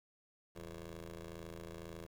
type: ring-modulated tone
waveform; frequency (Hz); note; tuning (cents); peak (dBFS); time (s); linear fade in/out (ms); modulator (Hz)
15% pulse; 82; E2; -9; -37; 0.55-2.07; 20; 260
effects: 11-bit